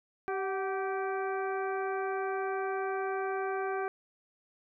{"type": "harmonic tone with a mistuned harmonic", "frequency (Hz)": 388.1, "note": "G4", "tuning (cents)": -17, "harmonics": [1, 2, 3, 4, 5, 6], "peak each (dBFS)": [-33, -36, -40, -40, -51, -48], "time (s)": [0.28, 3.88], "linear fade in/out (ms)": 0, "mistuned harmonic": 2, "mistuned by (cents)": -52, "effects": []}